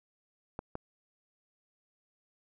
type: clicks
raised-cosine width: 1 ms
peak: -23 dBFS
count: 2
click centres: 0.591 / 0.754 s
effects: none